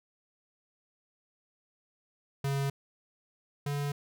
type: tone pair in turn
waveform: square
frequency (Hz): 138.59 / 143.52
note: C#3 / D3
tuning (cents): 0 / -40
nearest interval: minor second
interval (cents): 60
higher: second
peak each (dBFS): -29 / -31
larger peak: first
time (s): 2.44-2.7 / 3.66-3.92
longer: neither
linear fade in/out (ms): 5
effects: none